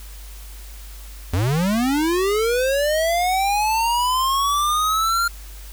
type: linear sweep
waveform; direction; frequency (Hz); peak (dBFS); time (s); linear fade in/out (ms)
square; up; 80.5 to 1400; -18; 1.33-5.28; 5
effects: added 50 Hz sine -35 dBFS peak until 5.72 s + white hiss -44 dBFS RMS until 5.72 s